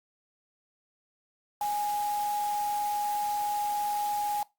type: tone in noise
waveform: sine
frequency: 828 Hz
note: G#5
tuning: 5 cents flat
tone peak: -27 dBFS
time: 1.61-4.43 s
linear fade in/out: 2 ms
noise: white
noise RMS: -42 dBFS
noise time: 1.61-4.43 s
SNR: +12 dB
effects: noise-tail reverb RT60 0.2 s tail -20 dB re dry + Opus 48 kbps